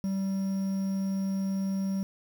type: tone with quantisation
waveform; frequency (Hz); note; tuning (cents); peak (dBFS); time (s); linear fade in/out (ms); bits
triangle; 193.5; G3; -22; -25; 0.04-2.03; 0; 8
effects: none